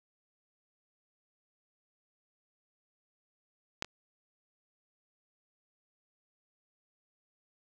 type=clicks; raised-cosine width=0.2 ms; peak=-13 / -27 dBFS; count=2; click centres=3.824 / 3.846 s; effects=none